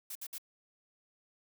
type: noise bursts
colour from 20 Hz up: blue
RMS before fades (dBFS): -42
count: 3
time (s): 0.1-0.382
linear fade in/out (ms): 5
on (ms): 54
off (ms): 60
effects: none